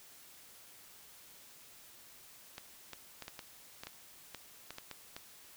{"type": "clicks", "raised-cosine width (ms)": 0.2, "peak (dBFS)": -26, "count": 12, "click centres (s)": [2.581, 2.933, 3.223, 3.281, 3.392, 3.835, 3.87, 4.347, 4.706, 4.784, 4.913, 5.165], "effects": ["white hiss -57 dBFS RMS until 5.56 s"]}